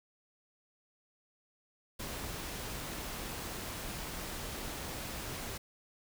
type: noise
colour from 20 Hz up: pink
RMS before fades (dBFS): -41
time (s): 1.99-5.58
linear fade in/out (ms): 10
effects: none